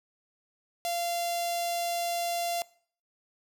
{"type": "tone with notch filter", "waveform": "sawtooth", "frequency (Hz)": 690, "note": "F5", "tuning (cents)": -21, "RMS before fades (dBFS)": -31, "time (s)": [0.85, 2.62], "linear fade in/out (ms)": 0, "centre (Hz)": 1500, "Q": 0.73, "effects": ["noise-tail reverb RT60 0.5 s tail -21 dB re dry"]}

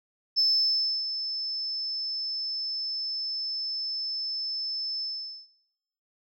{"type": "tone with ADSR envelope", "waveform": "sine", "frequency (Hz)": 5260, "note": "E8", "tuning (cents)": -5, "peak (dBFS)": -18, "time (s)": [0.36, 5.47], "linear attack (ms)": 26, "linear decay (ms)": 650, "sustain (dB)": -11, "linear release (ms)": 450, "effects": ["noise-tail reverb RT60 1.0 s tail -20 dB re dry", "tanh soft clip ceiling -15 dBFS"]}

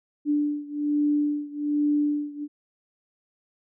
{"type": "beating tone pair", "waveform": "sine", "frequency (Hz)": [293.7, 294.9], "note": ["D4", "D4"], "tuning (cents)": [0, 7], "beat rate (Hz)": 1.2, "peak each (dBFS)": [-24, -26], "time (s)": [0.25, 2.48], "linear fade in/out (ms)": 50, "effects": []}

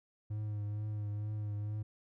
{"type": "tone with vibrato", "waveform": "triangle", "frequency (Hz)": 105, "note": "G#2", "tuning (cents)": 19, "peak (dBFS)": -33, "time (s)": [0.3, 1.83], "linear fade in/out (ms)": 10, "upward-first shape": "triangle", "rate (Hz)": 2.2, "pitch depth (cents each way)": 33, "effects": []}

